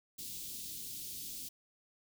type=band-stop noise; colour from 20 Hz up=white; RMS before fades=-44 dBFS; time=0.18-1.49 s; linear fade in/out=10 ms; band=340 to 3300 Hz; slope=24 dB/octave; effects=none